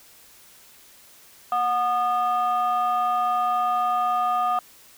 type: tone pair together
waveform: sine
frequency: 729.6 / 1224 Hz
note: F#5 / D#6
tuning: -24 / -29 cents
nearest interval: major sixth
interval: 895 cents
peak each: -21 dBFS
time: 1.52-4.59 s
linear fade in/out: 2 ms
effects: tanh soft clip ceiling -16 dBFS + white hiss -51 dBFS RMS until 4.97 s